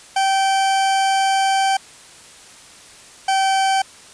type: tone pair in turn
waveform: 40% pulse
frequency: 776 / 772.6 Hz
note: G5 / G5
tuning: -18 / -25 cents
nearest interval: unison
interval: 7 cents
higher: first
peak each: -14 dBFS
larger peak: neither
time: 0.16-1.77 / 3.28-3.82 s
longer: first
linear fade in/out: 5 ms
effects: white hiss -43 dBFS RMS until 4.13 s + resampled to 22050 Hz